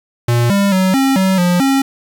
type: tone with pitch steps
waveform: square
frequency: 119.3 / 199.5 / 187.5 / 269.2 / 189.7 / 177 / 271.1 Hz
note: A#2 / G3 / F#3 / C4 / F#3 / F3 / C#4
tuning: +41 / +31 / +23 / +49 / +43 / +23 / -38 cents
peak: -11 dBFS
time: 0.28-1.82 s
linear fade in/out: 5 ms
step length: 220 ms
effects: 7-bit